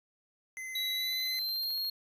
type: tone with vibrato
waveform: square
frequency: 2053 Hz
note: C7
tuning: 33 cents flat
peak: -39 dBFS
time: 0.57-1.39 s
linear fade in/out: 0 ms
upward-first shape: sine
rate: 17 Hz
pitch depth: 9 cents each way
type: tone with pitch glide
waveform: square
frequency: 3910 to 4264 Hz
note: B7 to C8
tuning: -18 to +32 cents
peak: -32 dBFS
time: 0.75-1.9 s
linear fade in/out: 5 ms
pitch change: +150 cents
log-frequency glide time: 0.94-1.78 s
type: click train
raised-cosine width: 0.2 ms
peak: -38 dBFS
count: 11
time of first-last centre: 1.13-1.849 s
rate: 13.9 Hz
effects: resampled to 32000 Hz